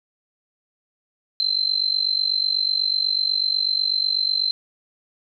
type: tone with amplitude modulation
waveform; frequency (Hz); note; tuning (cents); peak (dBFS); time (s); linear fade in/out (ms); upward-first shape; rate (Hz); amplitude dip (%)
sine; 4100; C8; -36; -15; 1.4-4.51; 0; sine; 48.1; 85
effects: none